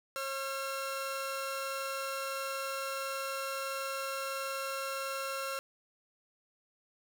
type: tone pair together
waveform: sawtooth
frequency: 540.9 / 1363 Hz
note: C#5 / F6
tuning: -43 / -43 cents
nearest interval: octave + major third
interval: 1600 cents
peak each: -34 / -34 dBFS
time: 0.16-5.59 s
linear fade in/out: 0 ms
effects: none